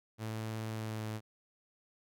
sawtooth tone with pitch glide, 110.4 to 108.88 Hz, A2 to A2, +6 to -18 cents, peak -33 dBFS, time 0.18-1.21 s, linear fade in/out 50 ms, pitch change -24 cents, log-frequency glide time 0.7-1.09 s, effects none

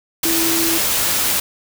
sine tone in noise, 329.6 Hz, E4, in tune, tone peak -20 dBFS, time 0.25-0.78 s, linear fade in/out 5 ms, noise white, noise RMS -18 dBFS, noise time 0.23-1.4 s, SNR -5 dB, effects none

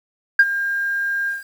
sine tone with ADSR envelope, 1606 Hz, G6, 41 cents sharp, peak -4 dBFS, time 0.39-1.44 s, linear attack 5 ms, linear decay 45 ms, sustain -15 dB, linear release 160 ms, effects tanh soft clip ceiling -4 dBFS + 7-bit

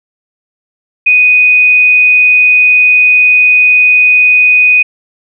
sine tone, 2489 Hz, D#7, in tune, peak -3 dBFS, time 1.06-4.83 s, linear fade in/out 10 ms, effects none

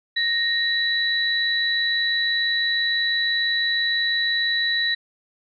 sine tone pair together, 1861 / 3943 Hz, A#6 / B7, -3 / -4 cents, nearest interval octave + minor second, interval 1299 cents, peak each -22 dBFS, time 0.16-4.95 s, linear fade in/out 10 ms, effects none

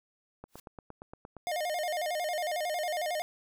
click train, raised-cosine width 1 ms, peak -30 dBFS, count 9, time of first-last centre 0.44-1.367 s, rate 8.63 Hz
white noise with exponential growth, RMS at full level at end -46 dBFS, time 0.48-0.6 s, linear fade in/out 5 ms, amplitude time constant 25 ms
square tone with vibrato, 659.3 Hz, E5, in tune, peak -31 dBFS, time 1.47-3.22 s, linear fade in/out 0 ms, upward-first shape square, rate 11 Hz, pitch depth 130 cents each way
effects none

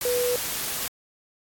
sine tone in noise, 491 Hz, B4, 10 cents flat, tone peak -22 dBFS, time 0.05-0.36 s, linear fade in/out 2 ms, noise white, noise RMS -29 dBFS, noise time 0.01-0.88 s, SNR +4 dB, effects AAC 64 kbps

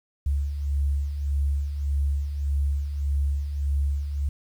sine beating tone pair, 69.3 / 71 Hz, C#2 / C#2, 0 / +42 cents, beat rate 1.7 Hz, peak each -31 / -23 dBFS, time 0.26-4.29 s, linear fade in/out 5 ms, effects 9-bit

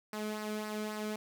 sawtooth tone with flanger, 213.1 Hz, G#3, 45 cents sharp, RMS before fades -38 dBFS, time 0.13-1.16 s, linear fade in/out 2 ms, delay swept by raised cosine 0.29 to 1.13 ms, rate 3.7 Hz, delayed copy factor -0.5, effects 10-bit

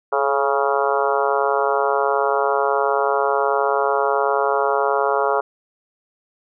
harmonic tone with a mistuned harmonic, 138.59 Hz, C#3, in tune, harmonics 3 / 4 / 5 / 6 / 7 / 8 / 9 / 10, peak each -22 / -23 / -24 / -25 / -25 / -26 / -27 / -27 dBFS, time 0.12-5.41 s, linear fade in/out 10 ms, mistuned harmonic 3, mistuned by +32 cents, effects none

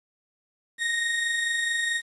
35% pulse tone pair together, 1840.1 / 1864.7 Hz, A#6 / A#6, -23 / 0 cents, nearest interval unison, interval 23 cents, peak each -33 / -23 dBFS, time 0.78-2.02 s, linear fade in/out 50 ms, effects resampled to 24000 Hz + 9-bit

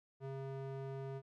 square tone with band-pass filter, 135.3 Hz, C#3, 42 cents flat, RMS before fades -44 dBFS, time 0.2-1.22 s, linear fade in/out 50 ms, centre 390 Hz, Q 0.81, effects none

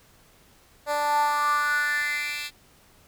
10% pulse tone with high-pass filter sweep, 293.7 Hz, D4, in tune, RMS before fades -25 dBFS, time 0.86-2.51 s, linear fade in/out 50 ms, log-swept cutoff 650 to 2900 Hz, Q 6.1, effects pink hiss -57 dBFS RMS until 3.07 s

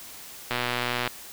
click train, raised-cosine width 0.3 ms, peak -10 dBFS, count 70, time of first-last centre 0.51-1.076 s, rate 122 Hz, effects white hiss -43 dBFS RMS until 1.32 s

